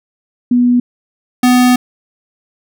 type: tone pair in turn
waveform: sine / square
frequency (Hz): 244.7 / 249.1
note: B3 / B3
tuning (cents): -16 / +15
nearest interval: unison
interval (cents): 31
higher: second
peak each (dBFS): -7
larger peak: neither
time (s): 0.51-0.8 / 1.43-1.76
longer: second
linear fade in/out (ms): 5
effects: none